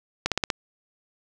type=slowing click train; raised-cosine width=0.2 ms; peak=-5 dBFS; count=5; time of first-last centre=0.26-0.502 s; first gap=57 ms; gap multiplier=1.04; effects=none